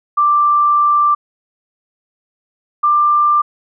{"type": "tone pair in turn", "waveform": "sine", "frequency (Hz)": [1178, 1186.9], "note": ["D6", "D6"], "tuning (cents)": [5, 18], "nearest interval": "unison", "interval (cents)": 13, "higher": "second", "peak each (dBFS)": -9, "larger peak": "neither", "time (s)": [[0.17, 1.15], [2.83, 3.42]], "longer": "first", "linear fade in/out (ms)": 10, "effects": []}